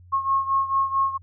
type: beating tone pair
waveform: sine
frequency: 1084 / 1088.5 Hz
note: C#6 / C#6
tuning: -39 / -32 cents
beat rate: 4.5 Hz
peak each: -21 / -25 dBFS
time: 0.12-1.18 s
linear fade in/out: 20 ms
effects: added 89 Hz sine -46 dBFS peak until 1.22 s